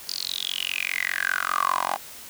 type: tone with high-pass filter sweep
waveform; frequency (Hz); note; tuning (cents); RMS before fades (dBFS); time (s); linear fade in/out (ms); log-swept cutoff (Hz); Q
10% pulse; 45; F#1; -47; -27; 0.07-1.97; 20; 4900 to 820; 9.7
effects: white hiss -42 dBFS RMS until 2.29 s